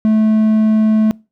triangle tone, 217.3 Hz, A3, 21 cents flat, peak -7 dBFS, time 0.05-1.11 s, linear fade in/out 0 ms, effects noise-tail reverb RT60 0.3 s tail -25 dB re dry

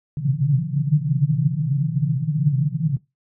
white band-pass noise, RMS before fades -20 dBFS, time 0.17-2.97 s, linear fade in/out 2 ms, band 130 to 160 Hz, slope 96 dB/octave, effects noise-tail reverb RT60 0.2 s tail -19 dB re dry

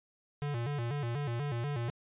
square tone with vibrato, 130.81 Hz, C3, in tune, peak -33 dBFS, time 0.42-1.9 s, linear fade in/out 0 ms, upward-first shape square, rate 4.1 Hz, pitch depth 180 cents each way, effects resampled to 8000 Hz

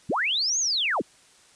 sine linear two-way sweep, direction up then down, 82.41 to 6740 to 108 Hz, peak -22 dBFS, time 0.09-1.02 s, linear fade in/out 10 ms, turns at 0.59 s, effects white hiss -56 dBFS RMS until 1.55 s + resampled to 22050 Hz

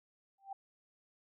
sine tone with exponential growth, 784 Hz, G5, in tune, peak -37 dBFS, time 0.38-0.53 s, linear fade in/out 5 ms, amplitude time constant 31 ms, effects none

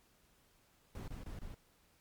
brown noise bursts, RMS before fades -45 dBFS, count 4, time 0.95-1.545 s, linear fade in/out 2 ms, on 130 ms, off 25 ms, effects pink hiss -70 dBFS RMS until 2 s + MP3 96 kbps

